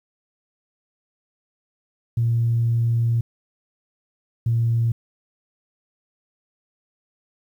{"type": "tone pair in turn", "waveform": "sine", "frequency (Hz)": [116.54, 115.95], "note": ["A#2", "A#2"], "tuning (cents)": [0, -9], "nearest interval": "unison", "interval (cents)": 9, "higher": "first", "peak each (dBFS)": -16, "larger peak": "neither", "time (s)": [[2.17, 3.21], [4.46, 4.92]], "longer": "first", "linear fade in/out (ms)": 5, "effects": ["tanh soft clip ceiling -12 dBFS", "9-bit"]}